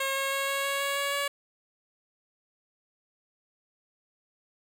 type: tone with pitch steps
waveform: 10% pulse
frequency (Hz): 541 / 544.4 / 547.9 / 551.4 / 554.9 / 558.5 / 562 / 565.6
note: C#5 / C#5 / C#5 / C#5 / C#5 / C#5 / C#5 / C#5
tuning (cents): -42 / -31 / -20 / -9 / +2 / +13 / +24 / +35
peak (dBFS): -19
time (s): 0-1.28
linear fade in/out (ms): 5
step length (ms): 160
effects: none